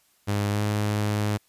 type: tone with pitch glide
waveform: sawtooth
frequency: 102.4 to 104.67 Hz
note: G#2 to G#2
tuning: -24 to +14 cents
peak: -19 dBFS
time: 0.27-1.38 s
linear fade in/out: 20 ms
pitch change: +38 cents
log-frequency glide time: 0.5-0.61 s
effects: white hiss -64 dBFS RMS until 1.48 s + resampled to 32000 Hz